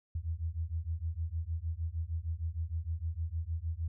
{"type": "beating tone pair", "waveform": "sine", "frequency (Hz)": [79, 85.5], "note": ["D#2", "F2"], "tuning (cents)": [27, -36], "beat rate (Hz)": 6.5, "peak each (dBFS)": [-36, -36], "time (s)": [0.15, 3.88], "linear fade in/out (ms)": 5, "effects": []}